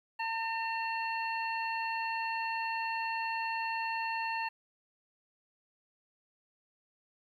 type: harmonic tone with a mistuned harmonic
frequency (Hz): 905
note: A5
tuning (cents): +48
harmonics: 1 / 2 / 3 / 5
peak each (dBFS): -34 / -39 / -38 / -47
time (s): 0.19-4.49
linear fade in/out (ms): 10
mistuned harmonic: 5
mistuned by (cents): -84
effects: 11-bit